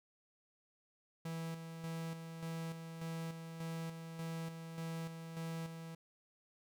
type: tone with tremolo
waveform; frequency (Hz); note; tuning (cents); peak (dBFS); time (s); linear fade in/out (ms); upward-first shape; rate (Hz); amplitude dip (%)
45% pulse; 164; E3; -9; -40; 1.25-5.95; 5; square; 1.7; 50
effects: none